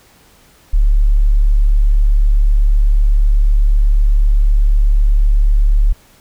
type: tone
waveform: sine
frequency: 36 Hz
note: D1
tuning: 34 cents flat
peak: -7 dBFS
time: 0.73-5.93 s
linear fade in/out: 10 ms
effects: pink hiss -48 dBFS RMS until 6.2 s